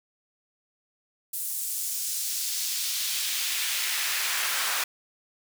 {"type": "noise with high-pass filter sweep", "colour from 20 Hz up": "pink", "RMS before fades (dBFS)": -29, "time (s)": [1.33, 4.84], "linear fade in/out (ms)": 5, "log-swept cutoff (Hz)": [10000, 1200], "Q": 1, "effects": []}